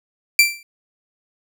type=tone with exponential decay; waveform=sawtooth; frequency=2349 Hz; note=D7; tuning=in tune; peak=-3 dBFS; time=0.39-0.63 s; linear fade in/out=2 ms; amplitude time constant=51 ms; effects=none